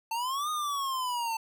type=exponential two-way sweep; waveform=square; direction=up then down; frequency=890 to 1244.5 to 890 Hz; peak=-30 dBFS; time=0.11-1.37 s; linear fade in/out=5 ms; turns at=0.5 s; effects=none